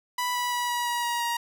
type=tone with pitch steps; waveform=sawtooth; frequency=987.8 / 980.4 / 973.1 / 965.8 / 958.6 / 951.4 / 944.3 Hz; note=B5 / B5 / B5 / B5 / A#5 / A#5 / A#5; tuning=0 / -13 / -26 / -39 / +48 / +35 / +22 cents; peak=-22 dBFS; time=0.18-1.37 s; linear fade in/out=5 ms; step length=170 ms; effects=none